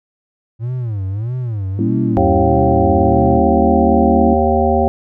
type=tone with vibrato; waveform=triangle; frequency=110 Hz; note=A2; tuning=in tune; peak=-16 dBFS; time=0.59-3.41 s; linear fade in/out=50 ms; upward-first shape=sine; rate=1.6 Hz; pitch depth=260 cents each way
type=chord; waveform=sine; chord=G diminished seventh; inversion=none; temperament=equal; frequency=196 / 233.1 / 277.2 / 329.6 Hz; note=G3 / Bb3 / Db4 / Fb4; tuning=0 / 0 / 0 / 0 cents; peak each=-20 dBFS; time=1.79-4.34 s; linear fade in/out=2 ms
type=harmonic tone; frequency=77.78 Hz; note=D#2; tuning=in tune; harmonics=1 / 3 / 5 / 7 / 9 / 10; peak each=-18 / -18 / -18 / -18 / -18 / -18 dBFS; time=2.17-4.88 s; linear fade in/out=0 ms
effects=none